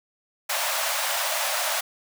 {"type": "high-pass noise", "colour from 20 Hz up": "pink", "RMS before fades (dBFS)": -26, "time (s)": [0.49, 1.81], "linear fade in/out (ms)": 10, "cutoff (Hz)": 560, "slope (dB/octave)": 96, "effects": []}